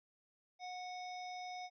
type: harmonic tone with a mistuned harmonic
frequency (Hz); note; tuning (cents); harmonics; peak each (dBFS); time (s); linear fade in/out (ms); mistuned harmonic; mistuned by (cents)
738; F#5; -5; 1 / 3 / 5 / 7 / 8; -44 / -52 / -57 / -56 / -63; 0.59-1.7; 50; 1; -24
effects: none